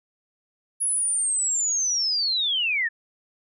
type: linear sweep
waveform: sine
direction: down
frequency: 10548 to 1735 Hz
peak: -21 dBFS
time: 0.8-2.89 s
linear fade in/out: 20 ms
effects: none